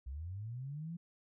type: linear sweep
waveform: sine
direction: up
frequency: 60.7 to 173.9 Hz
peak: -40 dBFS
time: 0.06-0.97 s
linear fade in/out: 10 ms
effects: none